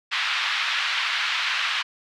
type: band-pass noise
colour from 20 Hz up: white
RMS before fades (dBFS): -25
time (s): 0.11-1.83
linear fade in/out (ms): 20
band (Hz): 1100 to 3600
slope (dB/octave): 24
effects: none